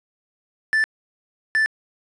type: tone bursts at uneven times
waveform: triangle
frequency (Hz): 1760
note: A6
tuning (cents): 0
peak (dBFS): -14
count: 2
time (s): 0.73-0.84 / 1.55-1.66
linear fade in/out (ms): 0
effects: resampled to 22050 Hz + 8-bit